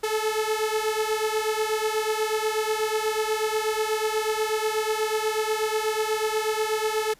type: beating tone pair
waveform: sawtooth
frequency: 430.2 / 438.4 Hz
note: A4 / A4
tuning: -39 / -6 cents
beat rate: 8.2 Hz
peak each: -22 / -23 dBFS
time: 0.03-7.14 s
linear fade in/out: 10 ms
effects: pink hiss -56 dBFS RMS until 7.19 s + resampled to 32000 Hz